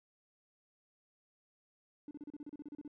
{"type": "tone bursts", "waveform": "triangle", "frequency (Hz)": 293.7, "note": "D4", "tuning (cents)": 0, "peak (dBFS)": -40, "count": 13, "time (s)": [2.08, 2.878], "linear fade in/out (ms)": 2, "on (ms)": 30, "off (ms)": 34, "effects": ["tanh soft clip ceiling -40 dBFS"]}